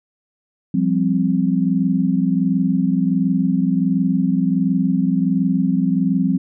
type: chord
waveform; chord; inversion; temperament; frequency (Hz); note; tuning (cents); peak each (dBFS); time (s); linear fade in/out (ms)
sine; F suspended second; none; equal; 174.61 / 196 / 261.6; F3 / G3 / C4; 0 / 0 / 0; -19; 0.74-6.38; 5
effects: none